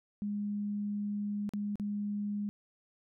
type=tone with dropouts; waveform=sine; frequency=205.7 Hz; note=G#3; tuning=16 cents flat; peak=-32 dBFS; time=0.22-2.49 s; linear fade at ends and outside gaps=0 ms; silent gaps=1.492-1.536 / 1.756-1.798 s; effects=none